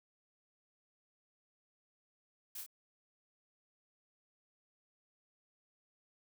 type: noise with echo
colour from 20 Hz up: blue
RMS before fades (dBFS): -45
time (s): 2.55-2.61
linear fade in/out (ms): 5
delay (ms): 27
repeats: 2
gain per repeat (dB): -3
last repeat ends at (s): 2.664
effects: none